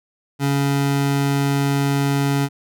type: tone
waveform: 25% pulse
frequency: 140 Hz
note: C#3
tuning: 18 cents sharp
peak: -13 dBFS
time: 0.39-2.49 s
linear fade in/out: 50 ms
effects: none